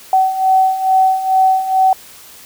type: beating tone pair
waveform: sine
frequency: 757 / 759.3 Hz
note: F#5 / F#5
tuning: +39 / +45 cents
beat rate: 2.3 Hz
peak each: -16 / -11 dBFS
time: 0.13-1.93 s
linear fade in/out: 2 ms
effects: white hiss -39 dBFS RMS until 2.45 s